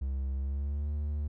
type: tone with pitch glide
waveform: triangle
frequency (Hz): 67 to 73.91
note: C2 to D2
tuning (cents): +42 to +12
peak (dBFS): -28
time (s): 0.01-1.28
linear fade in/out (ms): 10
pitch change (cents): +170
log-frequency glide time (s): 0.35-0.9
effects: none